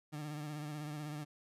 30% pulse tone with vibrato, 149.8 Hz, D3, 35 cents sharp, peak -38 dBFS, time 0.12-1.25 s, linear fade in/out 20 ms, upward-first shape triangle, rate 16 Hz, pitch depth 56 cents each way, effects resampled to 32000 Hz

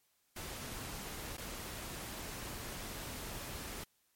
pink noise with dropouts, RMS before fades -44 dBFS, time 0.36-3.84 s, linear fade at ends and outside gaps 5 ms, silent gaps 1.369-1.379 s, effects white hiss -75 dBFS RMS until 4.15 s + MP3 64 kbps

